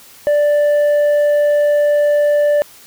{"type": "tone with tanh clipping", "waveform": "sine", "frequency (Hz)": 587.3, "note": "D5", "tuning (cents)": 0, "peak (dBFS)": -11, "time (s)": [0.27, 2.62], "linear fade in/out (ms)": 0, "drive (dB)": 4, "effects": ["white hiss -42 dBFS RMS until 2.86 s"]}